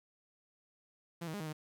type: tone with pitch steps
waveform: sawtooth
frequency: 169.8 / 158 / 204.9 / 157.5 / 153.8 Hz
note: F3 / D#3 / G#3 / D#3 / D#3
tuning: -48 / +27 / -23 / +21 / -20 cents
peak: -35 dBFS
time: 1.21-1.53 s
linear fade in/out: 10 ms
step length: 64 ms
effects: 12-bit